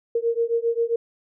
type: beating tone pair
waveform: sine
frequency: 460.8 / 468.3 Hz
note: A#4 / A#4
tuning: -20 / +8 cents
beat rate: 7.5 Hz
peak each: -23 dBFS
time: 0.15-0.96 s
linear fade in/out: 5 ms
effects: none